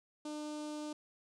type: tone with notch filter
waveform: sawtooth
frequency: 300.9 Hz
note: D4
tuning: 42 cents sharp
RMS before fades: -42 dBFS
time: 0.25-0.93 s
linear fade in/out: 5 ms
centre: 1900 Hz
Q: 0.92
effects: resampled to 22050 Hz